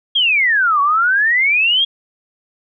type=exponential two-way sweep; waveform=sine; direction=down then up; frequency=3322 to 1108.7 to 3322 Hz; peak=-11 dBFS; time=0.15-1.85 s; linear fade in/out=10 ms; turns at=0.81 s; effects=none